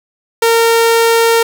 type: tone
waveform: sawtooth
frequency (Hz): 459.4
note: A#4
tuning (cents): -25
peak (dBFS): -4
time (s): 0.42-1.43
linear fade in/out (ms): 5
effects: none